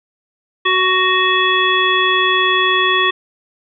harmonic tone with a mistuned harmonic, 371.8 Hz, F#4, 8 cents sharp, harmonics 1 / 3 / 5 / 7 / 9, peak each -20 / -16 / -17 / -21 / -18 dBFS, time 0.65-3.11 s, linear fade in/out 10 ms, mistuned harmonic 9, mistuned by +18 cents, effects none

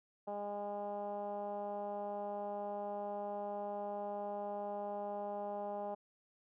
10% pulse tone with low-pass filter, 204.4 Hz, G#3, 27 cents flat, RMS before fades -41 dBFS, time 0.27-5.95 s, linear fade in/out 10 ms, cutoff 730 Hz, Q 5.3, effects none

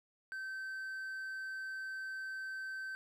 triangle tone, 1546 Hz, G6, 24 cents flat, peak -38 dBFS, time 0.32-2.95 s, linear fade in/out 0 ms, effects none

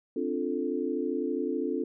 sine chord, D minor seventh, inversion third, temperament equal, 261.6 / 293.7 / 349.2 / 440 Hz, C4 / D4 / F4 / A4, 0 / 0 / 0 / 0 cents, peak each -33 dBFS, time 0.16-1.84 s, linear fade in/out 5 ms, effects none

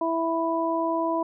harmonic tone, 329.6 Hz, E4, in tune, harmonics 1 / 2 / 3, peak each -27 / -27 / -27 dBFS, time 0.01-1.23 s, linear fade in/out 5 ms, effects none

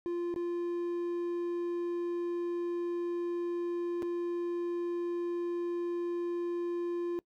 triangle tone with dropouts, 347 Hz, F4, 11 cents flat, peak -29 dBFS, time 0.06-7.19 s, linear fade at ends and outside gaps 0 ms, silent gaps 0.341-0.361 / 4.022-4.028 s, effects noise-tail reverb RT60 0.1 s tail -22 dB re dry

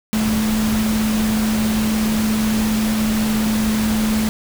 sine tone in noise, 217.3 Hz, A3, 21 cents flat, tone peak -16 dBFS, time 0.13-4.29 s, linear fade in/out 0 ms, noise pink, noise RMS -25 dBFS, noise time 0.13-4.29 s, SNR +6 dB, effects none

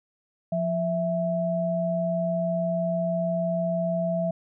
sine tone pair together, 174.61 / 659.2 Hz, F3 / E5, 0 / 0 cents, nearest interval octave + major seventh, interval 2300 cents, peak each -27 / -25 dBFS, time 0.52-4.31 s, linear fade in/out 5 ms, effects none

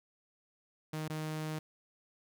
sawtooth tone with dropouts, 155.56 Hz, D#3, in tune, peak -32 dBFS, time 0.93-1.59 s, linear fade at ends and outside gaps 5 ms, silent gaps 1.081-1.099 s, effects none

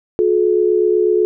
sine tone pair together, 360.1 / 428.2 Hz, F#4 / A4, -47 / -47 cents, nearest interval minor third, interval 300 cents, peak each -14 dBFS, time 0.19-1.25 s, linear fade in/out 0 ms, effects none

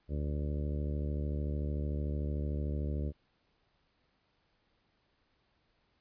harmonic tone, 73.4 Hz, D2, in tune, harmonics 1 / 2 / 3 / 4 / 5 / 6 / 7 / 8, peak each -33 / -39 / -43 / -45 / -47 / -49 / -50 / -51 dBFS, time 0.08-3.13 s, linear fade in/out 50 ms, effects pink hiss -74 dBFS RMS until 6 s + resampled to 11025 Hz

